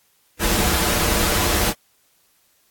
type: noise with comb filter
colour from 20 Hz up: pink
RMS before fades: -19 dBFS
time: 0.39-1.74 s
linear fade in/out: 50 ms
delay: 7.5 ms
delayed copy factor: -0.7
effects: white hiss -61 dBFS RMS until 2.7 s + AAC 64 kbps